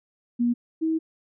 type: tone pair in turn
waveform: sine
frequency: 239.6 / 321 Hz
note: A#3 / E4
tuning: +48 / -46 cents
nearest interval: perfect fourth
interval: 506 cents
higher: second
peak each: -19 / -21 dBFS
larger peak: first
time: 0.39-0.54 / 0.81-0.99 s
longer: second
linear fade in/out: 20 ms
effects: none